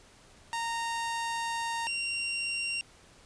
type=tone pair in turn; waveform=sawtooth; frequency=925 / 2763 Hz; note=A#5 / F7; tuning=-14 / -19 cents; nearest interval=octave + perfect fifth; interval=1895 cents; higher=second; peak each=-27 dBFS; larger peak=neither; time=0.53-1.87 / 1.87-2.81 s; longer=first; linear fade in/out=0 ms; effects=pink hiss -57 dBFS RMS until 3.25 s + resampled to 22050 Hz